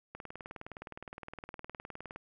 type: click train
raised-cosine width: 0.5 ms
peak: -28 dBFS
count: 40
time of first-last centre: 0.15-2.16 s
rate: 19.4 Hz
effects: none